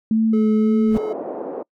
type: tone with vibrato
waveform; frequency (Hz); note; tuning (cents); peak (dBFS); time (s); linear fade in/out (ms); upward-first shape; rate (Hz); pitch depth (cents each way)
sine; 219.2; A3; -6; -14; 0.11-0.97; 2; sine; 1.8; 26
type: tone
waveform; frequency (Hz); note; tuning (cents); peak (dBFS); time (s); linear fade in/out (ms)
triangle; 429.9; A4; -40; -20; 0.33-1.13; 5
type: noise with exponential growth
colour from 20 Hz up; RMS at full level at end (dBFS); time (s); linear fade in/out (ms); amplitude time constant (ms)
brown; -25; 0.8-0.98; 5; 38
type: band-pass noise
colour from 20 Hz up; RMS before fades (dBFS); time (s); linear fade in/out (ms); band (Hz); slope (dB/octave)
white; -29; 0.94-1.63; 10; 270 to 660; 24
effects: noise-tail reverb RT60 0.1 s tail -26 dB re dry